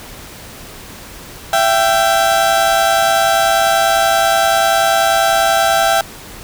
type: tone pair together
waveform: 30% pulse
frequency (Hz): 670 / 780.3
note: E5 / G5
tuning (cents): +28 / -8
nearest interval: minor third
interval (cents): 264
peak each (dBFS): -11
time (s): 1.53-6.01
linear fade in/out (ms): 2
effects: pink hiss -34 dBFS RMS until 6.43 s